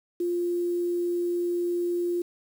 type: tone with quantisation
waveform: sine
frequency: 349.2 Hz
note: F4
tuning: in tune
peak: -24 dBFS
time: 0.2-2.22 s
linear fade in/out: 5 ms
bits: 8
effects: none